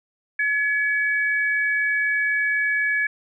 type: tone pair together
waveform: sine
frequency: 1700 / 2272 Hz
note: G#6 / C#7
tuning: +40 / +42 cents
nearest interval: perfect fourth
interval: 502 cents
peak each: -20 / -25 dBFS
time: 0.39-3.07 s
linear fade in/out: 5 ms
effects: none